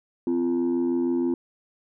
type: tone pair together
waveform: sine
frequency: 257.7 / 344 Hz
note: C4 / F4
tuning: -26 / -26 cents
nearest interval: perfect fourth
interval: 500 cents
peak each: -22 dBFS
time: 0.27-1.34 s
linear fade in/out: 2 ms
effects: tanh soft clip ceiling -18 dBFS